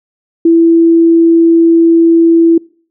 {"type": "tone", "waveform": "sine", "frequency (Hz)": 332.4, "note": "E4", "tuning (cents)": 15, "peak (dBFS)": -3, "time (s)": [0.45, 2.58], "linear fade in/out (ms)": 5, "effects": ["noise-tail reverb RT60 0.5 s tail -26 dB re dry"]}